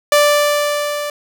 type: tone with level ramp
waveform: sawtooth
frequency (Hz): 587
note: D5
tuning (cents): -1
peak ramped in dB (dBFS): -4 to -17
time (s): 0.12-1.1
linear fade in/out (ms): 2
effects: none